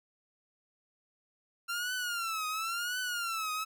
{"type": "tone with vibrato", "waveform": "sawtooth", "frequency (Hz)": 1373, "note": "F6", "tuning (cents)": -30, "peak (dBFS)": -29, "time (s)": [1.68, 3.65], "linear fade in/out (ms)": 20, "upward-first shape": "triangle", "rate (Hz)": 0.95, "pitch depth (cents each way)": 170, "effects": []}